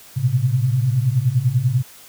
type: tone cluster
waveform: sine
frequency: 111.8 / 122.5 / 132.4 Hz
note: A2 / B2 / C3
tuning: +28 / -14 / +21 cents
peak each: -22 / -20 / -18 dBFS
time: 0.16-1.83 s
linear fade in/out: 20 ms
effects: white hiss -44 dBFS RMS until 2.08 s